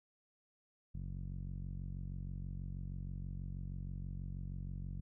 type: tone with low-pass filter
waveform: sawtooth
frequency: 46.25 Hz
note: F#1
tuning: in tune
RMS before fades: -43 dBFS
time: 0.94-5.01 s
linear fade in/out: 10 ms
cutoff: 160 Hz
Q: 2.4
effects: none